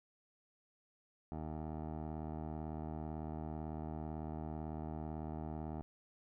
15% pulse tone with low-pass filter, 78 Hz, D#2, 5 cents sharp, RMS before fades -43 dBFS, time 1.32-5.82 s, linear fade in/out 0 ms, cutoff 750 Hz, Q 1.7, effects none

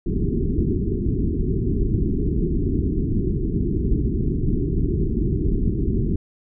pink low-pass noise, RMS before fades -21 dBFS, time 0.06-6.16 s, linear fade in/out 5 ms, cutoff 410 Hz, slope 96 dB/octave, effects none

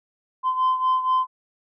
sine beating tone pair, 1029 / 1033.2 Hz, C6 / C6, -29 / -22 cents, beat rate 4.2 Hz, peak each -18 / -23 dBFS, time 0.43-1.27 s, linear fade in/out 50 ms, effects tanh soft clip ceiling -15 dBFS

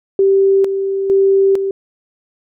sine tone with tremolo, 390 Hz, G4, 9 cents flat, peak -8 dBFS, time 0.19-1.71 s, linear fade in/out 2 ms, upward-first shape square, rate 1.1 Hz, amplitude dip 55%, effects none

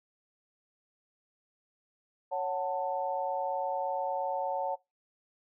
sine chord, F# minor, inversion second, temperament equal with one note detuned, 554.4 / 740 / 888.7 Hz, C#5 / F#5 / A5, 0 / 0 / +17 cents, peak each -34 dBFS, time 2.31-4.76 s, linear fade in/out 20 ms, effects noise-tail reverb RT60 0.2 s tail -21 dB re dry

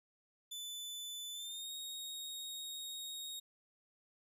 sawtooth tone with pitch glide, 3500 to 3751 Hz, A7 to A#7, -10 to +10 cents, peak -40 dBFS, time 0.51-3.4 s, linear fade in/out 10 ms, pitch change +120 cents, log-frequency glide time 1.33-1.71 s, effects none

